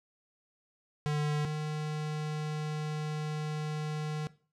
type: tone pair in turn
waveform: square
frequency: 149.4 / 152.54 Hz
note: D3 / D#3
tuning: +30 / -34 cents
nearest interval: unison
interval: 36 cents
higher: second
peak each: -29 / -33 dBFS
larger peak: first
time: 1.06-1.45 / 1.45-4.27 s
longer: second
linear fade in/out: 0 ms
effects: noise-tail reverb RT60 0.4 s tail -18 dB re dry + low-pass 7000 Hz 12 dB/octave